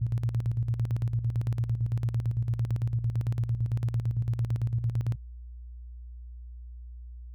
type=tone with tremolo; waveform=sine; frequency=116.54 Hz; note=A#2; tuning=in tune; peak=-23 dBFS; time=0.01-5.16 s; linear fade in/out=10 ms; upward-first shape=square; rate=8.9 Hz; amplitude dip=65%; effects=added 60 Hz sine -40 dBFS peak until 7.34 s